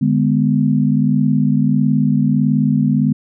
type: chord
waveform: sine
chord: G# diminished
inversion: second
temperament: just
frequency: 149.51 / 207.7 / 249.2 Hz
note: D3 / G#3 / B3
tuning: +31 / 0 / +16 cents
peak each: -16 dBFS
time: 0.01-3.13 s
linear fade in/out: 10 ms
effects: none